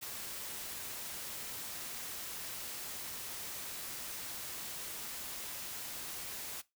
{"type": "noise", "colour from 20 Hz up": "white", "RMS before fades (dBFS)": -43, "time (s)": [0.01, 6.62], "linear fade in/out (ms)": 20, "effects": ["noise-tail reverb RT60 0.2 s tail -19 dB re dry"]}